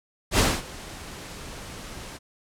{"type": "noise with ADSR envelope", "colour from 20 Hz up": "pink", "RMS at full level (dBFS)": -18, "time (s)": [0.31, 2.19], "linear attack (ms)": 74, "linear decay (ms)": 230, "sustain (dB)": -21, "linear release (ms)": 31, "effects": ["low-pass 10000 Hz 12 dB/octave"]}